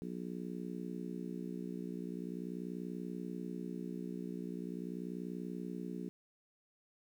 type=harmonic tone; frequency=60.4 Hz; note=B1; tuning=38 cents flat; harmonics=3 / 4 / 5 / 6 / 7; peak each=-43 / -45 / -47 / -49 / -50 dBFS; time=0.02-6.09 s; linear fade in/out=0 ms; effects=11-bit